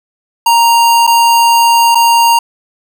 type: tone with dropouts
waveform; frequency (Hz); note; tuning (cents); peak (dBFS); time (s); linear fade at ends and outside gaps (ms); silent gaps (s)
square; 932.3; A#5; 0; -6; 0.46-2.39; 5; 1.068-1.074 / 1.948-1.953
effects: none